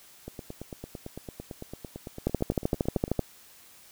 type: two click trains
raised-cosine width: 2 ms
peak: -11 / -24 dBFS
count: 13 / 27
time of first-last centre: 2.27-3.193 / 0.28-3.192 s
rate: 13 / 8.93 Hz
effects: white hiss -54 dBFS RMS until 3.91 s